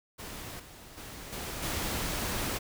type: noise with level steps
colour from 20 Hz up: pink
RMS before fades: -42 / -50 / -44 / -38 / -33 dBFS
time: 0.18-2.59 s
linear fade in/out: 20 ms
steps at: 0.59 / 0.97 / 1.32 / 1.62 s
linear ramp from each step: 10 ms
effects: none